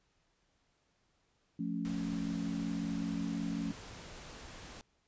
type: chord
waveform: sine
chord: F augmented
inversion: none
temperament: equal with one note detuned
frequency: 174.61 / 220 / 278.6 Hz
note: F3 / A3 / C#4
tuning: 0 / 0 / +9 cents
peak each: -38 dBFS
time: 1.59-3.72 s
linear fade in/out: 5 ms
type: noise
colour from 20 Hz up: pink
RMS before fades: -49 dBFS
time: 1.85-4.81 s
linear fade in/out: 0 ms
effects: pink hiss -75 dBFS RMS until 5.07 s + resampled to 16000 Hz